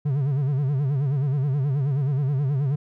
triangle tone with vibrato, 138.59 Hz, C#3, in tune, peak -18 dBFS, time 0.05-2.76 s, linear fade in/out 10 ms, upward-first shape sine, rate 9.4 Hz, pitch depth 130 cents each way, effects none

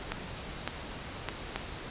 clicks, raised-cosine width 0.3 ms, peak -15 dBFS, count 4, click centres 0.12 / 0.676 / 1.287 / 1.56 s, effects pink hiss -41 dBFS RMS until 1.9 s + resampled to 8000 Hz

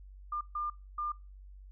sine tone bursts at uneven times, 1200 Hz, D6, 37 cents sharp, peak -32 dBFS, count 3, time 0.32-0.41 / 0.55-0.7 / 0.98-1.12 s, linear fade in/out 5 ms, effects noise-tail reverb RT60 0.3 s tail -24 dB re dry + added 48 Hz sine -48 dBFS peak until 1.71 s

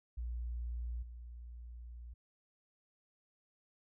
sine tone with level steps, 59.3 Hz, A#1, 30 cents sharp, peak -37 / -46 dBFS, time 0.17-2.14 s, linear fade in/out 10 ms, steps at 1.02 s, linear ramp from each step 10 ms, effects none

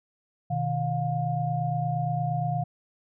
sine tone cluster, 126.7 / 155.3 / 710 Hz, B2 / D#3 / F5, +45 / -3 / +28 cents, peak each -29 dBFS, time 0.5-2.64 s, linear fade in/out 10 ms, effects none

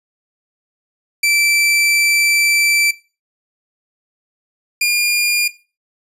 sawtooth tone pair in turn, 2332 / 2415 Hz, D7 / D7, -13 / +48 cents, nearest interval minor second, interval 61 cents, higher second, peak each -9 dBFS, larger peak neither, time 1.23-2.91 / 4.81-5.48 s, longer first, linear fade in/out 5 ms, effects noise-tail reverb RT60 0.3 s tail -17 dB re dry + resampled to 32000 Hz

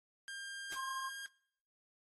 sawtooth tone with pitch glide, 1600 to 1614.9 Hz, G6 to G#6, +35 to -49 cents, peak -40 dBFS, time 0.28-1.26 s, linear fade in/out 0 ms, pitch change +16 cents, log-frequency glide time 0.69-0.84 s
white noise with exponential decay, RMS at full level -42 dBFS, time 0.72-0.84 s, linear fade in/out 1 ms, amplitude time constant 26 ms
sine tone, 1059 Hz, C6, 21 cents sharp, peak -40 dBFS, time 0.76-1.09 s, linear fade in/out 10 ms
effects noise-tail reverb RT60 0.7 s tail -23 dB re dry + AAC 32 kbps

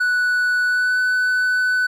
triangle tone with pitch glide, 1480 to 1498.9 Hz, F#6 to F#6, 0 to +22 cents, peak -14 dBFS, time 0-1.87 s, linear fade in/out 10 ms, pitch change +22 cents, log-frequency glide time 0.66-0.97 s, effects none

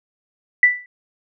sine tone with exponential decay, 1975.5 Hz, B6, in tune, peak -5 dBFS, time 0.63-0.86 s, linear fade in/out 2 ms, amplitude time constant 50 ms, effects none

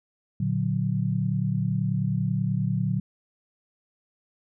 sine chord, Bb augmented, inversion none, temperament equal, 116.54 / 146.83 / 185 Hz, Bb2 / D3 / F#3, 0 / 0 / 0 cents, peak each -27 dBFS, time 0.4-3 s, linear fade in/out 5 ms, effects none

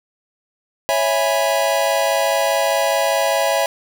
square chord, C# minor seventh, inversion none, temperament equal with one note detuned, 554.4 / 659.3 / 826.3 / 987.8 Hz, C#5 / E5 / G#5 / B5, 0 / 0 / -9 / 0 cents, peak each -21 / -20 / -23 / -26 dBFS, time 0.89-3.66 s, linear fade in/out 0 ms, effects none

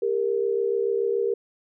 sine tone pair together, 399.2 / 466.2 Hz, G4 / A#4, +32 / 0 cents, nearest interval minor third, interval 268 cents, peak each -24 dBFS, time 0.02-1.34 s, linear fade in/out 5 ms, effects none

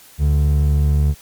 triangle tone pair together, 72.81 / 145.9 Hz, D2 / D3, -14 / -11 cents, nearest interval octave, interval 1203 cents, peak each -11 / -17 dBFS, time 0.18-1.15 s, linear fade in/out 50 ms, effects white hiss -45 dBFS RMS until 1.21 s + MP3 96 kbps

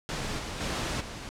pink noise with level steps, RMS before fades -33 / -36 / -31 / -40 dBFS, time 0.09-1.29 s, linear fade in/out 0 ms, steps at 0.38 / 0.6 / 1 s, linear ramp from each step 10 ms, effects low-pass 7000 Hz 12 dB/octave

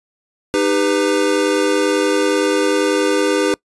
square tone cluster, 308.3 / 398.7 / 496.6 Hz, D#4 / G4 / B4, -16 / +29 / +9 cents, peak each -19 dBFS, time 0.54-3.54 s, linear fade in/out 0 ms, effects noise-tail reverb RT60 0.1 s tail -24 dB re dry + resampled to 24000 Hz

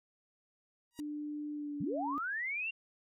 5% pulse tone with exponential growth, 954 Hz, A#5, 40 cents sharp, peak -35 dBFS, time 0.91-1 s, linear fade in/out 0 ms, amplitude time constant 19 ms
sine tone with pitch glide, 297.1 to 283.8 Hz, D4 to C#4, +20 to +41 cents, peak -37 dBFS, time 0.99-2.18 s, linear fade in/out 0 ms, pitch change -79 cents, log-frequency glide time 1.53-1.98 s
sine linear sweep, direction up, 120.2 to 2794 Hz, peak -34 dBFS, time 1.8-2.71 s, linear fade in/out 10 ms
effects none

